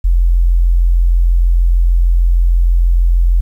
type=tone; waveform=sine; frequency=43.22 Hz; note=F1; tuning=17 cents flat; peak=-7 dBFS; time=0.04-3.41 s; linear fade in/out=10 ms; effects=8-bit